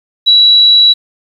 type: tone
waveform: sine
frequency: 3915 Hz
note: B7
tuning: 16 cents flat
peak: -3 dBFS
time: 0.26-0.94 s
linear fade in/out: 20 ms
effects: 7-bit